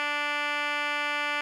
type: tone with band-pass filter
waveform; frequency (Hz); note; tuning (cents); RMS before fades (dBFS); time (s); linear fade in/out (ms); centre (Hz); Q
15% pulse; 292.9; D4; -5; -29; 0-1.41; 0; 2000; 9.8
effects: none